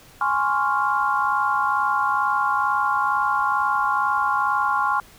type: chord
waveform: sine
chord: Db major seventh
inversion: second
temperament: equal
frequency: 830.6 / 1046.5 / 1108.7 / 1396.9 Hz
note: Ab5 / C6 / Db6 / F6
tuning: 0 / 0 / 0 / 0 cents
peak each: -24 dBFS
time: 0.21-5 s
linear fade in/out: 2 ms
effects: pink hiss -49 dBFS RMS until 5.18 s